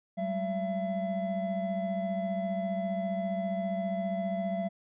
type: tone cluster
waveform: triangle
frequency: 189.6 / 204.5 / 673 Hz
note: F#3 / G#3 / E5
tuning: +43 / -26 / +36 cents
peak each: -31 / -38 / -30 dBFS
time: 0.17-4.69 s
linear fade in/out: 20 ms
effects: resampled to 8000 Hz